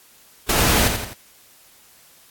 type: noise with echo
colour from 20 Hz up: pink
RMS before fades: -18 dBFS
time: 0.49-0.88 s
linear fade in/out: 5 ms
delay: 85 ms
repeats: 3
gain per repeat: -6 dB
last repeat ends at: 1.135 s
effects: white hiss -51 dBFS RMS until 2.3 s + AAC 64 kbps